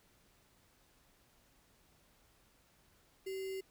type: tone with sample-and-hold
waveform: sine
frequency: 383 Hz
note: G4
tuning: 40 cents flat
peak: -38 dBFS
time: 3.26-3.61 s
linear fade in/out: 10 ms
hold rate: 2450 Hz
effects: pink hiss -69 dBFS RMS until 3.7 s